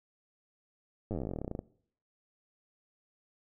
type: slowing click train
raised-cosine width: 2 ms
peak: -23 dBFS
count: 24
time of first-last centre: 1.11-1.591 s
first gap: 9 ms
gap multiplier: 1.07
effects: noise-tail reverb RT60 0.6 s tail -21 dB re dry